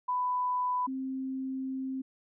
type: tone pair in turn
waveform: sine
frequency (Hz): 996 / 263.8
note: B5 / C4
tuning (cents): +14 / +14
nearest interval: octave + major seventh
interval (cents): 2300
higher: first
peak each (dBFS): -27 / -32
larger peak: first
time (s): 0.08-0.87 / 0.87-2.02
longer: second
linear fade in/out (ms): 10
effects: none